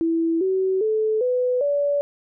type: tone with pitch steps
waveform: sine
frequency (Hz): 329.6 / 378.6 / 434.9 / 499.6 / 573.9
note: E4 / F#4 / A4 / B4 / D5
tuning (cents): 0 / +40 / -20 / +20 / -40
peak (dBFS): -18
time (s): 0.01-2.01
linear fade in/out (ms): 0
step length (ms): 400
effects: none